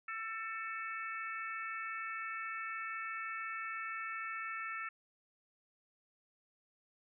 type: harmonic tone with a mistuned harmonic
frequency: 445.8 Hz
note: A4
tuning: 23 cents sharp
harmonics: 3 / 4 / 5 / 6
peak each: -42 / -44 / -46 / -48 dBFS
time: 0.08-4.89 s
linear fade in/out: 5 ms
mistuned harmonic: 6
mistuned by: -33 cents
effects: none